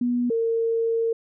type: tone pair in turn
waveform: sine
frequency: 243.6 / 456.7 Hz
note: B3 / A#4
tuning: -24 / -36 cents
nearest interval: major seventh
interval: 1088 cents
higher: second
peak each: -20 dBFS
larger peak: neither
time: 0.01-0.3 / 0.3-1.13 s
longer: second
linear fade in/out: 5 ms
effects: none